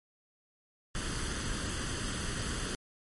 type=noise with comb filter; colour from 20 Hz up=pink; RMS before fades=-35 dBFS; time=0.95-2.75 s; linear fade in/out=0 ms; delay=0.64 ms; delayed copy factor=+0.6; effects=MP3 48 kbps